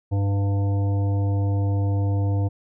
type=harmonic tone; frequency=99.6 Hz; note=G2; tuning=28 cents sharp; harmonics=1 / 3 / 5 / 7 / 9; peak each=-19 / -31 / -35 / -38 / -42 dBFS; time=0.11-2.49 s; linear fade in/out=20 ms; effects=none